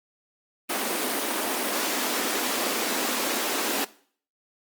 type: high-pass noise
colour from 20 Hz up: pink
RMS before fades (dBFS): -27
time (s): 0.69-3.85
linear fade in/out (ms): 10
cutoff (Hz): 230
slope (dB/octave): 48
effects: noise-tail reverb RT60 0.5 s tail -19 dB re dry + Opus 32 kbps